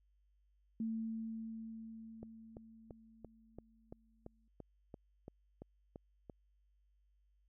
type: tone with exponential decay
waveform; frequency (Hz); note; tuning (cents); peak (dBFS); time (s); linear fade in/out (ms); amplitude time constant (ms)
sine; 223.8; A3; +30; -35; 0.8-4.48; 2; 800
type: click train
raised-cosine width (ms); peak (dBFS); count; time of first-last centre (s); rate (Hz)
2; -35; 13; 2.23-6.298; 2.95
effects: added 50 Hz sine -70 dBFS peak until 7.48 s